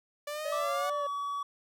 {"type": "exponential sweep", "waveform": "sawtooth", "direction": "up", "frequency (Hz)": [581, 740], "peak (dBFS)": -31, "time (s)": [0.27, 0.9], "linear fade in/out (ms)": 5}
{"type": "tone with vibrato", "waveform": "triangle", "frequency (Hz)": 571, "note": "D5", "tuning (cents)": -49, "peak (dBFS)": -31, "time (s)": [0.45, 1.07], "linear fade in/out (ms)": 5, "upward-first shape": "sine", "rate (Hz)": 2.5, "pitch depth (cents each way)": 54}
{"type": "tone with pitch glide", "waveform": "triangle", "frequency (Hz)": [1174.7, 1136], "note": ["D6", "C#6"], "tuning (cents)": [0, 42], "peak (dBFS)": -30, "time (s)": [0.52, 1.43], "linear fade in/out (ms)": 5, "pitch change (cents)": -58, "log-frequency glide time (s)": [0.77, 0.97]}
{"effects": []}